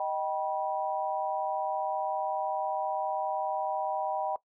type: chord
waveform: sine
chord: Eb augmented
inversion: none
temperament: just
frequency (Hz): 622.3 / 777.8 / 972.3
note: Eb5 / G5 / B5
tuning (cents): 0 / -14 / -27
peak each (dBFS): -34 / -31 / -35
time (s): 0-4.36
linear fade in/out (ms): 2
effects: noise-tail reverb RT60 0.1 s tail -18 dB re dry